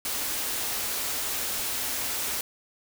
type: band-stop noise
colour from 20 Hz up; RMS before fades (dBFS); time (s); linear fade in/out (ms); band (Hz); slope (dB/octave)
white; -30; 0.05-2.41; 2; 130 to 200; 96
effects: none